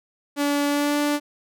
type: tone with pitch glide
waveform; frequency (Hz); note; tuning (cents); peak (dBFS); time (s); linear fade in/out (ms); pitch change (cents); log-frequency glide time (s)
sawtooth; 287.4 to 292.6; D4 to D4; -37 to -6; -16; 0.36-1.2; 50; +31; 0.67-0.98
effects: none